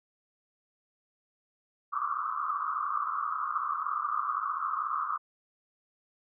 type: band-pass noise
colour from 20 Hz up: pink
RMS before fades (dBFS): -32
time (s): 1.92-5.18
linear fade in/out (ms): 20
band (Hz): 1100 to 1300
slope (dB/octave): 96
effects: none